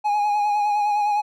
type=tone with vibrato; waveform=triangle; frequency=830.6 Hz; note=G#5; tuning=in tune; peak=-16 dBFS; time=0.04-1.22 s; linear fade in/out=20 ms; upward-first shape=sine; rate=9.8 Hz; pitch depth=32 cents each way; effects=none